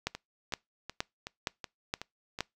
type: two click trains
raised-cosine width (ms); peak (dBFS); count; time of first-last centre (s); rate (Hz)
0.2; -13 / -21; 6 / 7; 0.07-2.406 / 0.15-2.389; 2.14 / 2.68
effects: noise-tail reverb RT60 0.2 s tail -25 dB re dry